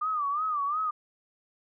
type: tone with vibrato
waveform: sine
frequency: 1198 Hz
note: D6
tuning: 34 cents sharp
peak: -26 dBFS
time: 0.01-0.91 s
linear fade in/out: 10 ms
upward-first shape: sine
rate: 2.8 Hz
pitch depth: 120 cents each way
effects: none